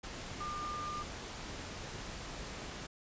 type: tone in noise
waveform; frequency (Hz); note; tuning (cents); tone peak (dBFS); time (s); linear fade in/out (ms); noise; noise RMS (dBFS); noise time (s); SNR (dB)
sine; 1200; D6; +37; -38; 0.4-1.03; 10; pink; -44; 0.03-2.87; +3
effects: resampled to 16000 Hz